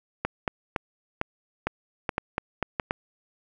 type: clicks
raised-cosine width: 0.5 ms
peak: -10 dBFS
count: 11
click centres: 0.25 / 0.478 / 0.762 / 1.214 / 1.67 / 2.092 / 2.181 / 2.381 / 2.627 / 2.798 / 2.909 s
effects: none